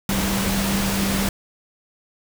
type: tone in noise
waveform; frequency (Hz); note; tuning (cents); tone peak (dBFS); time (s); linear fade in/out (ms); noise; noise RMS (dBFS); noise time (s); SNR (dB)
sine; 196; G3; 0; -22; 0.09-1.29; 2; pink; -24; 0.09-1.29; -1
effects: none